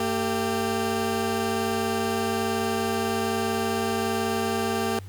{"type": "tone pair together", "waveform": "20% pulse", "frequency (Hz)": [226.6, 392], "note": ["A#3", "G4"], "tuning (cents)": [-49, 0], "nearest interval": "major sixth", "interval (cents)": 949, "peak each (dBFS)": -22, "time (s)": [0, 4.99], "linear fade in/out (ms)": 2, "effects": ["added 96 Hz sine -37 dBFS peak until 5.08 s", "pink hiss -53 dBFS RMS until 5.08 s"]}